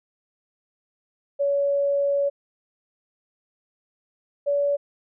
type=tone pair in turn; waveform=sine; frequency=564 / 570.6 Hz; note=C#5 / C#5; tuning=+30 / +50 cents; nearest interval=unison; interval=20 cents; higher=second; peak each=-19 dBFS; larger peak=neither; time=1.39-2.3 / 4.46-4.77 s; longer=first; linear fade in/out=20 ms; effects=none